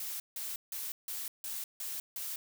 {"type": "noise bursts", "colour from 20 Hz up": "blue", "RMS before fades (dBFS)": -39, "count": 7, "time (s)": [0, 2.36], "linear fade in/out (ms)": 2, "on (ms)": 200, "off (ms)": 160, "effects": []}